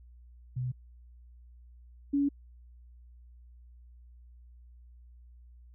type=tone pair in turn; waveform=sine; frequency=126.2 / 282.7 Hz; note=B2 / C#4; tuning=+38 / +34 cents; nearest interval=octave + major second; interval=1396 cents; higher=second; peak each=-30 / -24 dBFS; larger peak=second; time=0.56-0.72 / 2.13-2.29 s; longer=neither; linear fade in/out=10 ms; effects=added 60 Hz sine -51 dBFS peak until 5.74 s